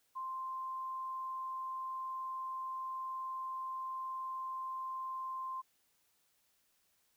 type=tone; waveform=sine; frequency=1046.5 Hz; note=C6; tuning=in tune; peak=-38 dBFS; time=0.15-5.62 s; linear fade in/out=20 ms; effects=white hiss -75 dBFS RMS until 7.16 s